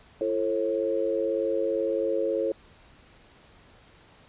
sine tone cluster, 338.5 / 441.8 / 540 Hz, E4 / A4 / C#5, +46 / +7 / -45 cents, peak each -30 / -28 / -27 dBFS, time 0.21-2.52 s, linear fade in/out 2 ms, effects pink hiss -55 dBFS RMS until 4.28 s + resampled to 8000 Hz

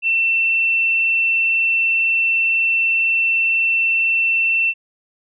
sine tone, 2689 Hz, E7, 34 cents sharp, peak -14 dBFS, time 0.02-4.74 s, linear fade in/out 50 ms, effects none

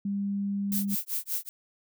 sine tone, 200 Hz, G3, 35 cents sharp, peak -27 dBFS, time 0.05-0.95 s, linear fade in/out 5 ms
violet noise with tremolo, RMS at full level -29 dBFS, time 0.72-1.49 s, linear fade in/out 0 ms, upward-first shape sine, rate 5.2 Hz, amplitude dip 100%
effects none

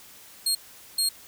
25% pulse tone bursts at uneven times, 4251 Hz, C8, 27 cents sharp, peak -17 dBFS, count 2, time 0.46-0.55 / 0.98-1.09 s, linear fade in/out 5 ms, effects white hiss -49 dBFS RMS until 1.27 s

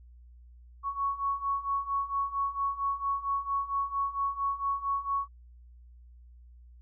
sine beating tone pair, 1108.7 / 1113.1 Hz, C#6 / C#6, 0 / +7 cents, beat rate 4.4 Hz, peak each -33 / -30 dBFS, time 0.83-5.28 s, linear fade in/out 50 ms, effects added 60 Hz sine -50 dBFS peak until 6.81 s

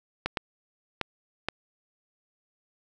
clicks, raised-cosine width 0.3 ms, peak -11 dBFS, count 4, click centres 0.26 / 0.372 / 1.013 / 1.486 s, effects none

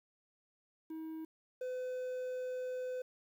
triangle tone pair in turn, 319 / 506.4 Hz, D#4 / B4, +43 / +43 cents, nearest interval minor sixth, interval 800 cents, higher second, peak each -39 / -35 dBFS, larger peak second, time 0.9-1.25 / 1.61-3.02 s, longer second, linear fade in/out 5 ms, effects 11-bit

